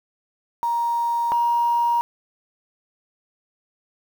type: tone pair in turn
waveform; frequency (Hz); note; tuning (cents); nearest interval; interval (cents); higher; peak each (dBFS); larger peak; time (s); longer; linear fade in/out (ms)
sine; 940 / 945.4; A#5 / A#5; +14 / +24; unison; 10; second; -19 / -16; second; 0.63-1.32 / 1.32-2.01; neither; 0
effects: tanh soft clip ceiling -12 dBFS + 7-bit